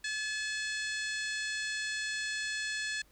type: harmonic tone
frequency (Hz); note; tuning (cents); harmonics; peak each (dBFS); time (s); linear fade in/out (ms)
859; A5; -42; 2 / 3 / 4 / 5 / 6 / 7 / 8 / 9 / 10; -35 / -42 / -44 / -42 / -48 / -50 / -49 / -47 / -51; 0.04-3.02; 5
effects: added 50 Hz sine -66 dBFS peak until 3.11 s + pink hiss -66 dBFS RMS until 3.11 s